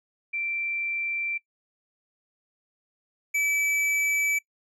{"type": "tone pair in turn", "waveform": ["sine", "square"], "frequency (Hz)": [2349, 2303], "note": ["D7", "D7"], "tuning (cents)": [0, -34], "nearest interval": "unison", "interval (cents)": 34, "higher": "first", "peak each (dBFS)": [-27, -23], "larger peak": "second", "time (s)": [[0.33, 1.38], [3.34, 4.39]], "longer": "neither", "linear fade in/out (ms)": 10, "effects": ["noise-tail reverb RT60 0.1 s tail -22 dB re dry", "low-pass 12000 Hz 12 dB/octave"]}